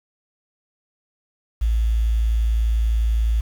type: tone with quantisation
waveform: sine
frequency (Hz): 55.8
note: A1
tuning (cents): +25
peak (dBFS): -16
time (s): 1.61-3.41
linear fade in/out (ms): 10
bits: 7
effects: none